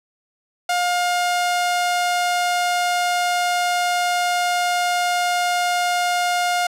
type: tone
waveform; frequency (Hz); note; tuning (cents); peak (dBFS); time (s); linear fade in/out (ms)
sawtooth; 710; F5; +28; -14; 0.69-6.67; 5
effects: low-pass 11000 Hz 12 dB/octave